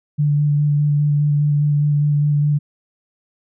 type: tone with vibrato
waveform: sine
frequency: 146.83 Hz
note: D3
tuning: in tune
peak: -13 dBFS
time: 0.18-2.59 s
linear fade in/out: 20 ms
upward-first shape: square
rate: 4.9 Hz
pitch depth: 12 cents each way
effects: none